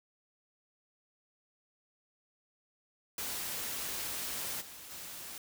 white noise with level steps, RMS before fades -38 / -49 / -45 dBFS, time 3.18-5.38 s, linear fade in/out 2 ms, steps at 4.6 / 4.9 s, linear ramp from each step 20 ms, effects none

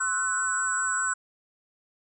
sine tone cluster, 1071 / 1312 / 1495 / 7800 Hz, C6 / E6 / F#6 / B8, +40 / -9 / +17 / -23 cents, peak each -34 / -33 / -28 / -28 dBFS, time 0-1.14 s, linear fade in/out 10 ms, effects none

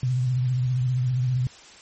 sine tone with vibrato, 126.4 Hz, B2, 41 cents sharp, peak -20 dBFS, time 0.03-1.47 s, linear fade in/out 2 ms, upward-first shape triangle, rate 15 Hz, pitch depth 67 cents each way, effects white hiss -47 dBFS RMS until 1.81 s + MP3 32 kbps

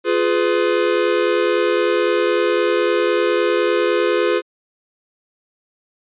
square chord, F diminished, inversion none, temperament just, 349.2 / 419.1 / 502.9 Hz, F4 / Ab4 / Cb5, 0 / +16 / +31 cents, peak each -20 dBFS, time 0.04-4.42 s, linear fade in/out 50 ms, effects resampled to 8000 Hz

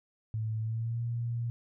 sine tone with pitch glide, 110 to 117.9 Hz, A2 to A#2, 0 to +20 cents, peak -30 dBFS, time 0.34-1.5 s, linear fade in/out 0 ms, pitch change +120 cents, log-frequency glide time 0.6-1.02 s, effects none

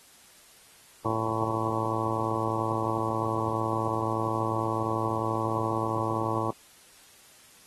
harmonic tone, 111.5 Hz, A2, 23 cents sharp, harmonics 1 / 2 / 3 / 4 / 5 / 6 / 7 / 8 / 9 / 10, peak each -33 / -39 / -33 / -37 / -36 / -40 / -38 / -36 / -34 / -34 dBFS, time 1.05-6.51 s, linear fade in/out 5 ms, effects white hiss -55 dBFS RMS until 7.66 s + AAC 32 kbps

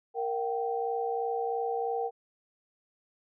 sine tone cluster, 465.9 / 713 / 776 Hz, A#4 / F5 / G5, -1 / +36 / -18 cents, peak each -31 / -39 / -32 dBFS, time 0.14-2.11 s, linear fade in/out 50 ms, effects none

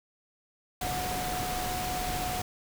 sine tone in noise, 730 Hz, F#5, 24 cents flat, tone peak -33 dBFS, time 0.81-2.42 s, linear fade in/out 5 ms, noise pink, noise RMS -34 dBFS, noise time 0.81-2.42 s, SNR -2 dB, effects none

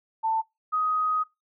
sine tone pair in turn, 890 / 1253.9 Hz, A5 / D#6, +20 / +13 cents, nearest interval tritone, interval 593 cents, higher second, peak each -22 dBFS, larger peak neither, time 0.23-0.42 / 0.72-1.24 s, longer second, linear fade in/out 20 ms, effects noise-tail reverb RT60 0.2 s tail -20 dB re dry

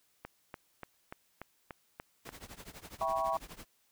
click train, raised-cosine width 0.5 ms, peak -27 dBFS, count 8, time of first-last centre 0.25-2.291 s, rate 3.43 Hz
pink noise with tremolo, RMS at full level -46 dBFS, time 2.25-3.65 s, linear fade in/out 5 ms, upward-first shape triangle, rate 12 Hz, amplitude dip 95%
sine chord, C# half-diminished seventh, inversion first, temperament equal with one note detuned, 659.3 / 784 / 971.9 / 1108.7 Hz, E5 / G5 / B5 / C#6, 0 / 0 / -28 / 0 cents, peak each -34 / -36 / -36 / -35 dBFS, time 3.01-3.37 s, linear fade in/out 2 ms
effects white hiss -72 dBFS RMS until 3.91 s

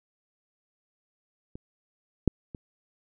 clicks, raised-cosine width 3 ms, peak -27 / -7 / -25 dBFS, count 3, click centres 1.555 / 2.277 / 2.548 s, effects none

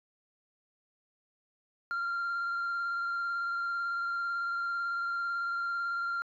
sine tone with vibrato, 1386 Hz, F6, 14 cents flat, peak -28 dBFS, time 1.91-6.22 s, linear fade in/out 0 ms, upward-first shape square, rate 18 Hz, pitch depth 11 cents each way, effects tanh soft clip ceiling -29 dBFS

